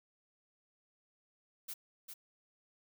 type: noise with echo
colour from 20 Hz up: blue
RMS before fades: -43 dBFS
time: 1.68-1.74 s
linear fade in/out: 10 ms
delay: 400 ms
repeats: 1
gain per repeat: -5 dB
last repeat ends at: 2.14 s
effects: none